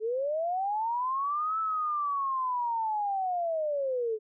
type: linear two-way sweep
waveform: sine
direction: up then down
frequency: 423.3 to 1318.5 to 423.3 Hz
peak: -27 dBFS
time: 0-4.19 s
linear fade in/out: 50 ms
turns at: 1.59 s
effects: none